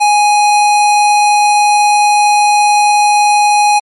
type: tone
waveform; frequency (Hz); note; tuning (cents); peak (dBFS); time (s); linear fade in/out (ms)
square; 830.6; G#5; 0; -7; 0-3.8; 20
effects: MP3 48 kbps